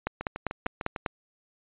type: two click trains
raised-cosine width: 0.5 ms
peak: -12 / -18 dBFS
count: 6 / 6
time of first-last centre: 0.07-1.062 / 0.21-0.962 s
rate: 5.04 / 6.65 Hz
effects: resampled to 8000 Hz